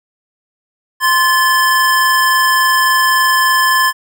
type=tone pair together; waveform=square; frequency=1044.5 / 1733 Hz; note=C6 / A6; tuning=-3 / -27 cents; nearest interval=major sixth; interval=876 cents; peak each=-13 dBFS; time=1-3.93 s; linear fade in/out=50 ms; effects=none